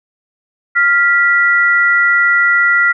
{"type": "tone pair together", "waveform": "sine", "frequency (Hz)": [1396.9, 1959], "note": ["F6", "B6"], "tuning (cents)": [0, -15], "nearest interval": "tritone", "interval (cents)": 585, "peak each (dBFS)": -11, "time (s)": [0.75, 2.93], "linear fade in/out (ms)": 20, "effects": []}